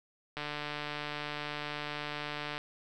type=click train; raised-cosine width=0.3 ms; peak=-21 dBFS; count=328; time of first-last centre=0.37-2.579 s; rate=148 Hz; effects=none